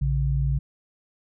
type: tone pair together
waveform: sine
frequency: 59 / 138.59 Hz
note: A#1 / C#3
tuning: +22 / 0 cents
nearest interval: octave + minor third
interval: 1478 cents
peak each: -23 / -23 dBFS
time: 0.01-0.59 s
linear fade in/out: 10 ms
effects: none